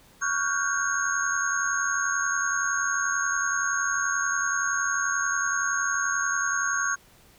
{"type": "tone cluster", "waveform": "sine", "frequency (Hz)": [1118, 1414, 1504, 1575, 6510], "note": ["C#6", "F6", "F#6", "G6", "G#8"], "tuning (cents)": [14, 21, 28, 8, -36], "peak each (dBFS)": -30, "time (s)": [0.21, 6.96], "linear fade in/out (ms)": 20, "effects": ["pink hiss -56 dBFS RMS until 7.38 s"]}